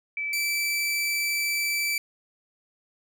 sine / sawtooth tone pair in turn, 2310 / 2322 Hz, D7 / D7, -29 / -20 cents, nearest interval unison, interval 9 cents, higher second, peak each -27 / -21 dBFS, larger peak second, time 0.17-0.33 / 0.33-1.98 s, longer second, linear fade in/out 2 ms, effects none

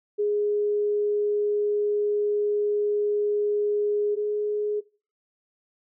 sine tone pair in turn, 415 / 418.4 Hz, G#4 / G#4, -1 / +13 cents, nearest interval unison, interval 14 cents, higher second, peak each -21 / -23 dBFS, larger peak first, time 0.18-4.16 / 4.16-4.81 s, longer first, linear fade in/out 20 ms, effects noise-tail reverb RT60 0.4 s tail -22 dB re dry

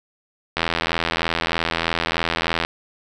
click train, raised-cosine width 0.3 ms, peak -4 dBFS, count 174, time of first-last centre 0.57-2.649 s, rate 83.2 Hz, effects none

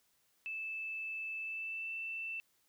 sine tone with pitch glide, 2630 to 2665 Hz, E7 to E7, -5 to +18 cents, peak -38 dBFS, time 0.46-2.4 s, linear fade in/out 0 ms, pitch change +23 cents, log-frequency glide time 1.4-1.93 s, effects white hiss -74 dBFS RMS until 2.68 s

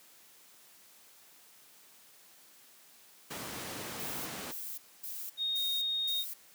pink noise, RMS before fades -40 dBFS, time 3.3-4.52 s, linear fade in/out 10 ms
violet noise bursts, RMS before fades -41 dBFS, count 5, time 3.99-6.34 s, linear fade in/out 10 ms, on 270 ms, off 250 ms
sine tone, 3715 Hz, A#7, 7 cents flat, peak -30 dBFS, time 5.37-6.25 s, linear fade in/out 50 ms
effects white hiss -59 dBFS RMS until 6.54 s + high-pass 150 Hz 12 dB/octave

